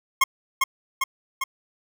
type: tone with echo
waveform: 25% pulse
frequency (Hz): 1075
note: C6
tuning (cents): +47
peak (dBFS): -11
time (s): 0.21-0.24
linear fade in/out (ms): 5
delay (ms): 400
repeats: 3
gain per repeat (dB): -3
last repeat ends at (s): 1.44
effects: none